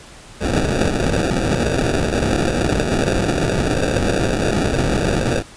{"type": "noise with sample-and-hold", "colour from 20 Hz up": "white", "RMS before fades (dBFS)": -18, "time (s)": [0.4, 5.43], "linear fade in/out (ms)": 50, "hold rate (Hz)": 1050, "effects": ["pink hiss -41 dBFS RMS until 5.56 s", "resampled to 22050 Hz"]}